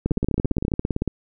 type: two click trains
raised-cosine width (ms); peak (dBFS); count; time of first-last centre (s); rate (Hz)
3; -9 / -10; 19 / 10; 0.06-1.077 / 0.11-0.718; 17.7 / 14.8
effects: none